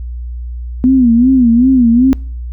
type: tone with vibrato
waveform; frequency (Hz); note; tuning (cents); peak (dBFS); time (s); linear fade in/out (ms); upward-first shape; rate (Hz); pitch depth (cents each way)
sine; 246.9; B3; 0; -5; 0.84-2.13; 0; sine; 2.6; 130
effects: noise-tail reverb RT60 0.5 s tail -26 dB re dry + added 60 Hz sine -20 dBFS peak until 2.52 s